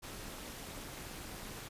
pink noise with amplitude modulation, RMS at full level -43 dBFS, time 0.02-1.69 s, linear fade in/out 20 ms, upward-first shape sine, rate 245 Hz, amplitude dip 70%, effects resampled to 32000 Hz

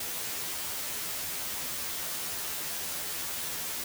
white noise with comb filter, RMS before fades -35 dBFS, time 0-3.84 s, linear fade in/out 5 ms, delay 12 ms, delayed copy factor +1, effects none

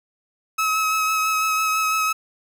30% pulse tone with vibrato, 1284 Hz, E6, 46 cents flat, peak -16 dBFS, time 0.58-2.13 s, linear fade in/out 10 ms, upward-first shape sine, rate 6 Hz, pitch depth 16 cents each way, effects none

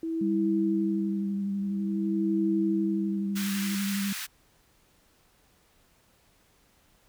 sine tone with tremolo, 326.6 Hz, E4, 16 cents flat, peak -24 dBFS, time 0.03-3.75 s, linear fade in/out 2 ms, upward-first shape sine, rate 0.5 Hz, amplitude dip 95%
sine tone with vibrato, 198.5 Hz, G3, 22 cents sharp, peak -27 dBFS, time 0.21-4.13 s, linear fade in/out 5 ms, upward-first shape sine, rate 12 Hz, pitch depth 21 cents each way
pink high-pass noise, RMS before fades -36 dBFS, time 3.35-4.27 s, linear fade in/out 20 ms, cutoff 1400 Hz, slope 24 dB/octave
effects pink hiss -64 dBFS RMS until 7.08 s

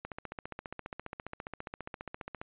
click train, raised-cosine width 0.5 ms, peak -24 dBFS, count 36, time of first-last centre 0.05-2.415 s, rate 14.8 Hz, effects resampled to 8000 Hz

